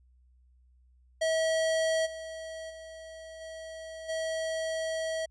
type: tone with level steps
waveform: square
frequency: 644 Hz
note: E5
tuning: 41 cents flat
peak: -26 / -39 / -44 / -41 / -31 dBFS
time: 1.21-5.26 s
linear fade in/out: 10 ms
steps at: 2.05 / 2.69 / 3.4 / 4.08 s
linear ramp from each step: 20 ms
effects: added 62 Hz sine -59 dBFS peak until 5.3 s + resampled to 22050 Hz